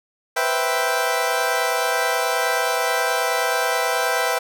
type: chord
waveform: 20% pulse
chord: C major seventh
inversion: third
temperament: equal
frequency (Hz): 493.9 / 523.3 / 659.3 / 784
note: B4 / C5 / E5 / G5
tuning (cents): 0 / 0 / 0 / 0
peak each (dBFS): -19 / -24 / -19 / -19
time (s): 0.36-4.39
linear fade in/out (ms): 10
effects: none